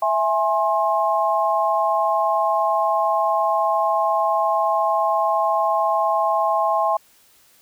sine chord, E augmented, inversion none, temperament equal with one note detuned, 659.3 / 830.6 / 1064.8 Hz, E5 / G#5 / B#5, 0 / 0 / +30 cents, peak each -21 dBFS, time 0.02-6.97 s, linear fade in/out 5 ms, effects white hiss -55 dBFS RMS until 7.61 s

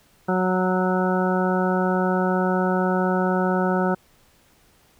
harmonic tone with a mistuned harmonic, 184.4 Hz, F#3, 6 cents flat, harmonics 1 / 2 / 3 / 4 / 5 / 7 / 8, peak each -22 / -25 / -27 / -28 / -29 / -30 / -31 dBFS, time 0.28-3.95 s, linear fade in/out 10 ms, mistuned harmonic 7, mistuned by +16 cents, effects pink hiss -58 dBFS RMS until 4.99 s

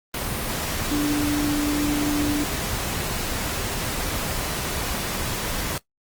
sine tone in noise, 293.7 Hz, D4, in tune, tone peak -20 dBFS, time 0.91-2.44 s, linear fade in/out 2 ms, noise pink, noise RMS -27 dBFS, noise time 0.14-5.78 s, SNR +4 dB, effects noise-tail reverb RT60 0.1 s tail -17 dB re dry + Opus 32 kbps

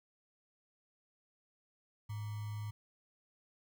sine tone with sample-and-hold, 105.7 Hz, G#2, 31 cents sharp, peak -38 dBFS, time 2.09-2.71 s, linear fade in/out 10 ms, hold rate 1050 Hz, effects none

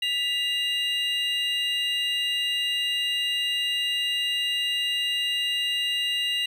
triangle tone cluster, 1975 / 2815 / 3905 Hz, B6 / F7 / B7, 0 / +13 / -20 cents, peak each -32 / -23 / -30 dBFS, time 0.02-6.46 s, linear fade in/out 5 ms, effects none

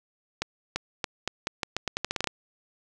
accelerating click train, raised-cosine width 0.2 ms, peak -10 dBFS, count 15, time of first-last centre 0.42-2.273 s, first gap 340 ms, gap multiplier 0.83, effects none

